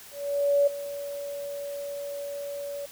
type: tone with ADSR envelope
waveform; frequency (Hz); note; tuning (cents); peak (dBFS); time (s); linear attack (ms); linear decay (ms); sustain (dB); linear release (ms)
sine; 569; C#5; +45; -17; 0.11-2.86; 560; 9; -15; 8
effects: white hiss -47 dBFS RMS until 2.91 s